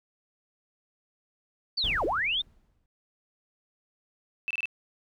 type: linear two-way sweep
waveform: sine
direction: down then up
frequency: 4694 to 293.7 to 3711 Hz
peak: -25 dBFS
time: 1.77-2.42 s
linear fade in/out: 10 ms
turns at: 2.05 s
type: noise with exponential decay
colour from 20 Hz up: brown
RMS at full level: -33 dBFS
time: 1.84-2.86 s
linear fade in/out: 1 ms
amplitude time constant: 220 ms
type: tone bursts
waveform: sine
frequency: 2637 Hz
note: E7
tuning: in tune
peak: -27 dBFS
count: 4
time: 4.48-4.656 s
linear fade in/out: 0 ms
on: 26 ms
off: 24 ms
effects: none